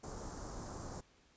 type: band-stop noise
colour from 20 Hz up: pink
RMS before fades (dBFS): -45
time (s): 0.03-1.01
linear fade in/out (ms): 10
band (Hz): 1300 to 6000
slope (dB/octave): 24
effects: pink hiss -68 dBFS RMS until 1.36 s + resampled to 16000 Hz